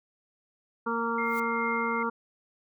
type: harmonic tone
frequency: 231.2 Hz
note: A#3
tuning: 14 cents flat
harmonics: 1 / 2 / 4 / 5 / 6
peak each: -33 / -33 / -33 / -33 / -33 dBFS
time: 0.86-2.1 s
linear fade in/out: 10 ms
type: tone with tremolo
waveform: sine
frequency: 2119 Hz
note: C7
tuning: 21 cents sharp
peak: -31 dBFS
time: 1.18-2.03 s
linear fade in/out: 5 ms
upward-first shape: sine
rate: 2.4 Hz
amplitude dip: 35%
type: noise with exponential growth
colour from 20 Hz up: blue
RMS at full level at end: -41 dBFS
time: 1.18-1.4 s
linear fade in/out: 5 ms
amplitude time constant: 47 ms
effects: none